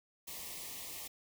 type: band-stop noise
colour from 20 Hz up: white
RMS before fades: -45 dBFS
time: 0.27-1.08 s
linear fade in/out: 10 ms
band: 1200 to 1800 Hz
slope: 96 dB/octave
effects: none